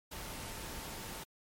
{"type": "tone in noise", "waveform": "sine", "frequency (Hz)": 897, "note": "A5", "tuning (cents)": 33, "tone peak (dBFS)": -55, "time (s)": [0.11, 1.24], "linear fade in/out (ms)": 10, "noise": "pink", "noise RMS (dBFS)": -44, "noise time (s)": [0.11, 1.24], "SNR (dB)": -14, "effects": ["MP3 64 kbps"]}